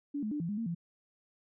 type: tone with pitch steps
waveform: sine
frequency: 286.8 / 213.6 / 296.1 / 168 / 206.4 / 228.6 / 169.8 Hz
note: D4 / G#3 / D4 / E3 / G#3 / A#3 / F3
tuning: -41 / +49 / +14 / +33 / -10 / -34 / -48 cents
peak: -32 dBFS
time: 0.14-0.749 s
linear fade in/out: 10 ms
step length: 87 ms
effects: none